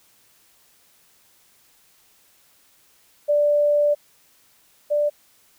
sine tone pair in turn, 587.3 / 589.4 Hz, D5 / D5, 0 / +6 cents, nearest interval unison, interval 6 cents, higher second, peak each -15 / -17 dBFS, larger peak first, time 3.28-3.95 / 4.9-5.1 s, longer first, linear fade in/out 20 ms, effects white hiss -58 dBFS RMS until 5.58 s

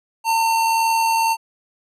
square tone with amplitude modulation, 905 Hz, A5, 48 cents sharp, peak -15 dBFS, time 0.24-1.37 s, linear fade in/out 50 ms, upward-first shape sine, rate 81.8 Hz, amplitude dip 30%, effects resampled to 32000 Hz

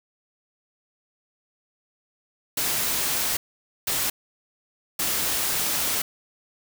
white noise bursts at uneven times, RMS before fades -25 dBFS, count 3, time 2.57-3.37 / 3.87-4.1 / 4.99-6.02 s, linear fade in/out 5 ms, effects none

